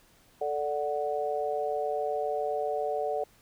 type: chord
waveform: sine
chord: D major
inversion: second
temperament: equal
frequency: 440 / 587.3 / 740 Hz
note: A4 / D5 / F#5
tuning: 0 / 0 / 0 cents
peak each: -32 dBFS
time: 0.41-3.24 s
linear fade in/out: 5 ms
effects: pink hiss -61 dBFS RMS until 3.41 s